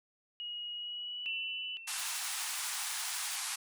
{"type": "tone with pitch glide", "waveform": "sine", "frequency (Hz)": [2892, 2972], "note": ["F#7", "F#7"], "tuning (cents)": [-40, 7], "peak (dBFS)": -38, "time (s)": [0.4, 1.77], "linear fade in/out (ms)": 0, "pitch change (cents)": 47, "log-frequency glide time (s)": [0.74, 1.41]}
{"type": "tone with exponential decay", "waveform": "sine", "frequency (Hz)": 2693, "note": "E7", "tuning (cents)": 36, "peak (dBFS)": -34, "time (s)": [1.26, 3.2], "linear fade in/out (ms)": 0, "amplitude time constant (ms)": 420}
{"type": "band-pass noise", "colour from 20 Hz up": "white", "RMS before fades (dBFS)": -38, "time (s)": [1.87, 3.56], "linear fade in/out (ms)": 10, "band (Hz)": [770, 11000], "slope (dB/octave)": 48}
{"type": "noise with tremolo", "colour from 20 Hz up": "blue", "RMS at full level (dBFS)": -44, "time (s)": [1.98, 3.36], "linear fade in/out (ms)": 2, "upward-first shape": "triangle", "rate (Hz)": 12, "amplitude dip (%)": 60}
{"effects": []}